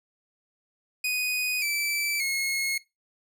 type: tone with pitch steps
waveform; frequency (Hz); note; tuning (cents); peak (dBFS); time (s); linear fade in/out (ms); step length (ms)
sawtooth; 2489 / 2322 / 2167; D#7 / D7 / C#7; 0 / -20 / -40; -22; 1.04-2.78; 5; 580
effects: noise-tail reverb RT60 0.2 s tail -18 dB re dry